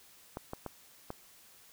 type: clicks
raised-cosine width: 1 ms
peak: -24 dBFS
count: 4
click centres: 0.371 / 0.534 / 0.663 / 1.104 s
effects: white hiss -59 dBFS RMS until 1.72 s